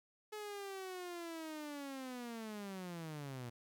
sawtooth linear sweep, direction down, 428.4 to 117 Hz, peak -40 dBFS, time 0.32-3.5 s, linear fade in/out 10 ms, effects 13-bit

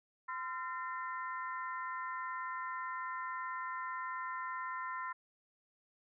harmonic tone with a mistuned harmonic, 342.7 Hz, F4, 33 cents flat, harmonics 3 / 4 / 5 / 6, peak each -40 / -44 / -45 / -53 dBFS, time 0.28-5.13 s, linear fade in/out 10 ms, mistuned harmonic 5, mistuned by +94 cents, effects none

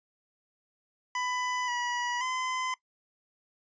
25% pulse tone with pitch steps, 997 / 970 / 1024 Hz, B5 / B5 / C6, +16 / -31 / -38 cents, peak -26 dBFS, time 1.15-2.74 s, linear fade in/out 2 ms, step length 530 ms, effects noise-tail reverb RT60 0.1 s tail -20 dB re dry + resampled to 16000 Hz

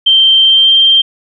sine tone with pitch glide, 3136 to 3160 Hz, G7 to G7, 0 to +13 cents, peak -4 dBFS, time 0.06-1.02 s, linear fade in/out 10 ms, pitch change +13 cents, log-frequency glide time 0.44-0.73 s, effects none

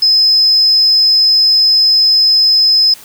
sine tone, 5100 Hz, D#8, 42 cents sharp, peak -6 dBFS, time 0.02-2.94 s, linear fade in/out 5 ms, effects white hiss -37 dBFS RMS until 3.04 s

